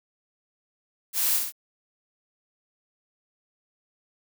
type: noise with echo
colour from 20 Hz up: blue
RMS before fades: -25 dBFS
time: 1.13-1.41 s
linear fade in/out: 50 ms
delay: 57 ms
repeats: 2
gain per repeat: -4 dB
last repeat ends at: 1.524 s
effects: none